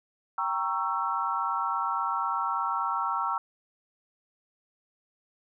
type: chord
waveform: sine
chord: G diminished seventh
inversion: none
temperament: equal with one note detuned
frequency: 784 / 932.3 / 1108.7 / 1333.8 Hz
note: G5 / Bb5 / Db6 / Fb6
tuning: 0 / 0 / 0 / +20 cents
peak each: -35 / -31 / -32 / -30 dBFS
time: 0.38-3.38 s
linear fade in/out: 2 ms
effects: none